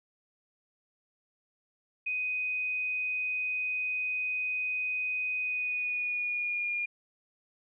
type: tone with pitch glide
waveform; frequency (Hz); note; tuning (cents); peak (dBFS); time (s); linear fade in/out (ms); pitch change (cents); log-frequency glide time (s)
sine; 2500 to 2420; D#7 to D#7; +8 to -49; -29; 2.06-6.86; 10; -57; 5.4-6.72
effects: none